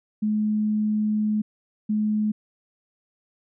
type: tone pair in turn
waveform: sine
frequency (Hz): 212.9 / 212.9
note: G#3 / G#3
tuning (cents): +43 / +43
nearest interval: unison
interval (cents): 0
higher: neither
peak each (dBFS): -20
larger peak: neither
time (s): 0.22-1.42 / 1.89-2.32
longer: first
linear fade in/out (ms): 10
effects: none